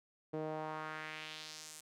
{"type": "tone with band-pass filter sweep", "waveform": "sawtooth", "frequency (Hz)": 155.56, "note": "D#3", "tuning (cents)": 0, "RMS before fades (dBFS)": -44, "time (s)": [0.33, 1.81], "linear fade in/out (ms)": 10, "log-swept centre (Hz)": [440, 9000], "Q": 1.8, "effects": []}